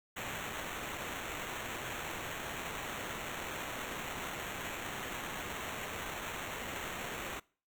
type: noise with sample-and-hold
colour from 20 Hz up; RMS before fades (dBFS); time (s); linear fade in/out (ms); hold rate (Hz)
violet; -41; 0.16-7.4; 10; 4900
effects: noise-tail reverb RT60 0.4 s tail -23 dB re dry